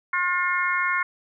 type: harmonic tone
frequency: 357.4 Hz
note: F4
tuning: 40 cents sharp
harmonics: 3 / 4 / 5 / 6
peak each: -26 / -26 / -28 / -26 dBFS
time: 0.13-1.03 s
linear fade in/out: 5 ms
effects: none